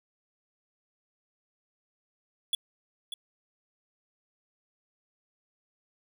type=tone with echo; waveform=square; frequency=3400 Hz; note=G#7; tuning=40 cents sharp; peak=-25 dBFS; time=2.53-2.55 s; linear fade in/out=2 ms; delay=590 ms; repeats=1; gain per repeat=-10 dB; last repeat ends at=3.14 s; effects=none

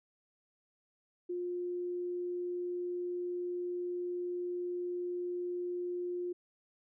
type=tone; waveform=sine; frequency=354.7 Hz; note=F4; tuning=27 cents sharp; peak=-34 dBFS; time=1.29-6.33 s; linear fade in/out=10 ms; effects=none

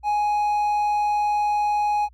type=tone; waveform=triangle; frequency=833 Hz; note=G#5; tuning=5 cents sharp; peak=-17 dBFS; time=0.03-2.09 s; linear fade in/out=50 ms; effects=added 60 Hz sine -49 dBFS peak until 2.13 s + Opus 48 kbps

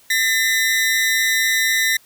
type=ring-modulated tone; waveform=sawtooth; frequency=1912 Hz; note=A#6; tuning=43 cents sharp; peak=-9 dBFS; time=0.1-1.97 s; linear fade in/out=5 ms; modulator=112 Hz; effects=white hiss -52 dBFS RMS until 2.05 s

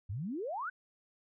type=exponential sweep; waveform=sine; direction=up; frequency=86.8 to 1584 Hz; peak=-35 dBFS; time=0.09-0.7 s; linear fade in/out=10 ms; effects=none

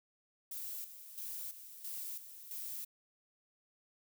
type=noise with tremolo; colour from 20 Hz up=violet; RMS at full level=-43 dBFS; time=0.51-2.85 s; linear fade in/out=5 ms; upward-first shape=square; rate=1.5 Hz; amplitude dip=65%; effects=none

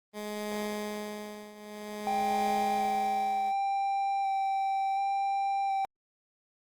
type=tone with tremolo; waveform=15% pulse; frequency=209.8 Hz; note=G#3; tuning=18 cents sharp; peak=-25 dBFS; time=0.13-3.53 s; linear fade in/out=50 ms; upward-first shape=triangle; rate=0.53 Hz; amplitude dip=85%
type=tone with vibrato; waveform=triangle; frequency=784 Hz; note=G5; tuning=in tune; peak=-25 dBFS; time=2.07-5.85 s; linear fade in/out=0 ms; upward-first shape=square; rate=0.69 Hz; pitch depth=10 cents each way
effects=Opus 24 kbps

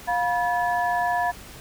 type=tone cluster; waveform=sine; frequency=708 / 972 / 1723 Hz; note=F5 / B5 / A6; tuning=+23 / -28 / -37 cents; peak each=-23 / -26 / -28 dBFS; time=0.07-1.32 s; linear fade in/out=20 ms; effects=pink hiss -43 dBFS RMS until 1.6 s

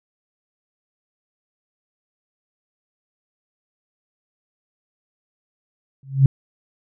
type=tone with exponential growth; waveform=sine; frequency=135.6 Hz; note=C#3; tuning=38 cents flat; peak=-5 dBFS; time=6.03-6.26 s; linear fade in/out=2 ms; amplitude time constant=48 ms; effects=none

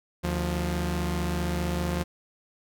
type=tone pair together; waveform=sawtooth; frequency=75.5 / 175.98 Hz; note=D2 / F3; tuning=+48 / +13 cents; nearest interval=octave + minor third; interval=1465 cents; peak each=-25 dBFS; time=0.23-2.04 s; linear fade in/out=20 ms; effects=none

